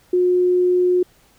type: tone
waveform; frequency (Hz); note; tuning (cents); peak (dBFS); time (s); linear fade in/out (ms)
sine; 360.5; F#4; -45; -13; 0.13-1.03; 5
effects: pink hiss -55 dBFS RMS until 1.38 s